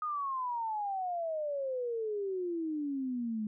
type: exponential sweep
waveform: sine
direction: down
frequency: 1249 to 210 Hz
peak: -32 dBFS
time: 0.02-3.47 s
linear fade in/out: 2 ms
effects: none